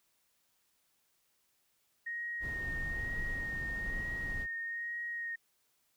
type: tone with vibrato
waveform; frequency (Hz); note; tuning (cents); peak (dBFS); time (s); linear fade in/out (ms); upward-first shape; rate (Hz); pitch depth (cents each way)
sine; 1864.7; A#6; 0; -36; 2.06-5.36; 10; sine; 1.1; 21
type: noise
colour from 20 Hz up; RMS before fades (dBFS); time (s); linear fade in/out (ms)
brown; -41; 2.4-4.47; 50
effects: white hiss -75 dBFS RMS until 5.96 s